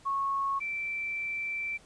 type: tone pair in turn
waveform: sine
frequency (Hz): 1100 / 2337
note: C#6 / D7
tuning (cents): -14 / -9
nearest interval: octave + minor second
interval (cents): 1305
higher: second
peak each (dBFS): -27 / -31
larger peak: first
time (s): 0.05-0.6 / 0.6-1.78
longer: second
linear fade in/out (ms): 20
effects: pink hiss -58 dBFS RMS until 1.85 s + resampled to 22050 Hz